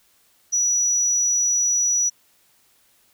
sine tone, 5870 Hz, F#8, 15 cents flat, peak -16 dBFS, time 0.52-2.1 s, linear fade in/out 20 ms, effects tanh soft clip ceiling -13 dBFS + white hiss -60 dBFS RMS until 3.13 s

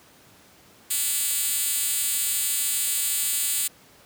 5% pulse tone with high-pass filter, 286.8 Hz, D4, 41 cents flat, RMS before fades -25 dBFS, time 0.9-3.68 s, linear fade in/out 10 ms, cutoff 7900 Hz, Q 0.76, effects pink hiss -53 dBFS RMS until 4.05 s + high-pass 100 Hz 12 dB/octave

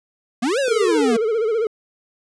square exponential two-way sweep, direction up then down, 220.6 to 576 to 220.6 Hz, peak -18 dBFS, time 0.42-1.17 s, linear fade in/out 10 ms, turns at 0.59 s
triangle tone with vibrato, 446.3 Hz, A4, 25 cents sharp, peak -15 dBFS, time 0.68-1.67 s, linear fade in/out 2 ms, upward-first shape sine, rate 15 Hz, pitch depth 100 cents each way
effects resampled to 22050 Hz

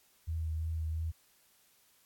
sine tone with vibrato, 80.2 Hz, E2, 47 cents flat, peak -32 dBFS, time 0.27-1.12 s, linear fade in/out 20 ms, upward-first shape triangle, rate 2.9 Hz, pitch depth 26 cents each way, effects white hiss -67 dBFS RMS until 2.05 s + AAC 64 kbps

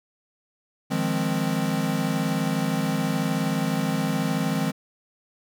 square chord, F minor seventh, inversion third, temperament equal, 155.56 / 174.61 / 207.7 / 261.6 Hz, Eb3 / F3 / Ab3 / C4, 0 / 0 / 0 / 0 cents, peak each -29 dBFS, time 0.9-4.72 s, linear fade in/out 20 ms, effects none

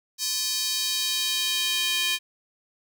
square tone with high-pass filter sweep, 349.2 Hz, F4, in tune, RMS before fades -26 dBFS, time 0.18-2.19 s, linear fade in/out 50 ms, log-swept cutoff 5000 to 2800 Hz, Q 2.1, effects none

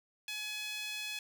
sawtooth tone with high-pass filter, 846 Hz, G#5, 32 cents sharp, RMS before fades -40 dBFS, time 0.28-1.19 s, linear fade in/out 2 ms, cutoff 2800 Hz, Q 2.7, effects none

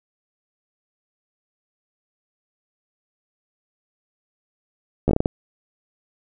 slowing click train, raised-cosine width 2 ms, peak -5 dBFS, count 7, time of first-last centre 5.08-5.259 s, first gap 13 ms, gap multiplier 1.33, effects none

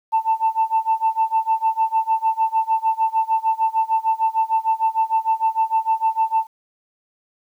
sine tone with tremolo, 890 Hz, A5, 20 cents sharp, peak -12 dBFS, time 0.12-6.47 s, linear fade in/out 20 ms, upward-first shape sine, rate 6.6 Hz, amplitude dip 95%, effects tanh soft clip ceiling -10 dBFS + 9-bit

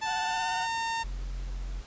sawtooth tone with pitch glide, 880 to 912.1 Hz, A5 to A#5, 0 to -38 cents, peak -25 dBFS, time 0.01-1.04 s, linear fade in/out 20 ms, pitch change +62 cents, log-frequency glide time 0.19-0.61 s
35% pulse tone with vibrato, 740 Hz, F#5, in tune, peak -32 dBFS, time 0.04-0.68 s, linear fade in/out 50 ms, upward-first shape sine, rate 17 Hz, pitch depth 38 cents each way
triangle tone, 45 Hz, F#1, 47 cents flat, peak -30 dBFS, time 1.03-1.82 s, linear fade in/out 20 ms
effects pink hiss -51 dBFS RMS until 1.86 s + resampled to 16000 Hz

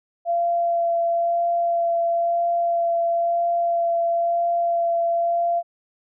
sine tone with vibrato, 683 Hz, F5, 39 cents flat, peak -18 dBFS, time 0.25-5.63 s, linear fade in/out 50 ms, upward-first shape sine, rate 1 Hz, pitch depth 11 cents each way, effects none

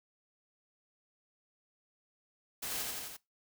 white noise with echo, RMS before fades -39 dBFS, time 2.62-2.83 s, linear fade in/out 10 ms, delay 85 ms, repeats 4, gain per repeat -2 dB, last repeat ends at 3.17 s, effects noise-tail reverb RT60 0.2 s tail -21 dB re dry

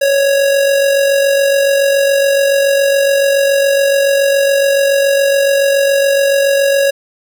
square tone with amplitude modulation, 554.4 Hz, C#5, in tune, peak -8 dBFS, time 0.01-6.91 s, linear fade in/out 10 ms, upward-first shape sine, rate 47.1 Hz, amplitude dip 40%, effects none

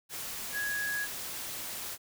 sine tone in noise, 1665 Hz, G#6, 4 cents sharp, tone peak -31 dBFS, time 0.52-1.08 s, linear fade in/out 50 ms, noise white, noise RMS -39 dBFS, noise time 0.09-1.98 s, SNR +5 dB, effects none

